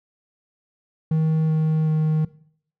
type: tone with pitch steps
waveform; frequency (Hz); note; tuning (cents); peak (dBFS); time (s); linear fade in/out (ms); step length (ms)
triangle; 158.3 / 157.12 / 155.94; D#3 / D#3 / D#3; +30 / +17 / +4; -15; 1.11-2.25; 5; 380
effects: noise-tail reverb RT60 0.6 s tail -19 dB re dry